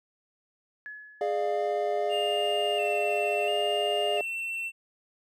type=tone with exponential decay; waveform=sine; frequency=1701 Hz; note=G#6; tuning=41 cents sharp; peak=-36 dBFS; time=0.86-1.69 s; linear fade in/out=0 ms; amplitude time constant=180 ms
type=chord; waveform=triangle; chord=D diminished; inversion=second; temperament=equal with one note detuned; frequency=415.3 / 600.4 / 698.5 Hz; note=Ab4 / D5 / F5; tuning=0 / +38 / 0 cents; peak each=-28 dBFS; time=1.21-4.21 s; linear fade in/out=2 ms
type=tone with vibrato; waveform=triangle; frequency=2755 Hz; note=F7; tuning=24 cents flat; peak=-29 dBFS; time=2.09-4.72 s; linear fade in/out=50 ms; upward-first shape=square; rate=0.72 Hz; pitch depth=37 cents each way
effects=none